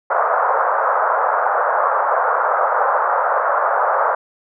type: band-pass noise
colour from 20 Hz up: white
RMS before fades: -17 dBFS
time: 0.1-4.15 s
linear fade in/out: 5 ms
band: 510 to 1400 Hz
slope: 48 dB/octave
effects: none